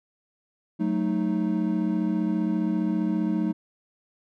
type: chord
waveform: triangle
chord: D# diminished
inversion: first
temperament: equal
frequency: 185 / 220 / 311.1 Hz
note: F#3 / A3 / D#4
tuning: 0 / 0 / 0 cents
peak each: -25 dBFS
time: 0.79-3.53 s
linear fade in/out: 20 ms
effects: none